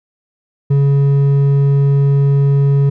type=tone with hard clipping; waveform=sine; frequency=140 Hz; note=C#3; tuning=18 cents sharp; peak=-10 dBFS; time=0.7-2.9 s; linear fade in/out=10 ms; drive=5 dB; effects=none